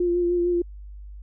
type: tone with vibrato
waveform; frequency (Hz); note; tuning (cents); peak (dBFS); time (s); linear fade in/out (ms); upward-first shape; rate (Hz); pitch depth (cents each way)
sine; 350; F4; +4; -19; 0-0.62; 5; sine; 6.6; 23
effects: added 50 Hz sine -37 dBFS peak until 1.22 s